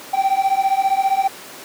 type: beating tone pair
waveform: triangle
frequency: 770 / 785 Hz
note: G5 / G5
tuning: -31 / +2 cents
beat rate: 15 Hz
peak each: -16 dBFS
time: 0.13-1.28 s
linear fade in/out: 10 ms
effects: pink hiss -36 dBFS RMS until 1.64 s + high-pass 300 Hz 12 dB/octave